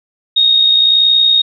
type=tone with amplitude modulation; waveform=sine; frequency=3729 Hz; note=A#7; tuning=in tune; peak=-5 dBFS; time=0.36-1.42 s; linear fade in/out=10 ms; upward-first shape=sine; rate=61.1 Hz; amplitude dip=45%; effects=none